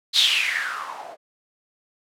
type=noise with low-pass filter sweep; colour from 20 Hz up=violet; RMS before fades=-23 dBFS; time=0.13-1.17 s; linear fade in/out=50 ms; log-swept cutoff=4100 to 600 Hz; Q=7.6; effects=none